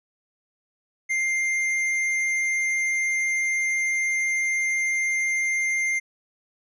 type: tone with hard clipping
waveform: sine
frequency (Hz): 2102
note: C7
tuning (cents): +7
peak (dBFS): -23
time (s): 1.09-6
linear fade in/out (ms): 20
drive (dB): 7
effects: none